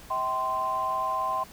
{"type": "tone cluster", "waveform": "sine", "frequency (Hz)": [642, 772, 1040], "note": ["E5", "G5", "C6"], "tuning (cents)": [-46, -27, -11], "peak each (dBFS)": [-34, -32, -26], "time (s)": [0.1, 1.44], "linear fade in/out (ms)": 10, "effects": ["tanh soft clip ceiling -17 dBFS", "pink hiss -49 dBFS RMS until 1.52 s"]}